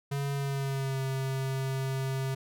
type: tone with pitch glide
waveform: square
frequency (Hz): 140.1 to 133.62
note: C#3 to C3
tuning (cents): +19 to +37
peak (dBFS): -30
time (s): 0.11-2.35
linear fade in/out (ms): 10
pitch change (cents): -82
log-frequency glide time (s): 0.34-1
effects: none